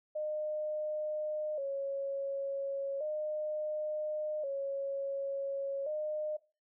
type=tone with vibrato; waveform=sine; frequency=580 Hz; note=D5; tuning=22 cents flat; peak=-33 dBFS; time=0.15-6.37 s; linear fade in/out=10 ms; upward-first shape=square; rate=0.35 Hz; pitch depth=87 cents each way; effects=noise-tail reverb RT60 0.3 s tail -18 dB re dry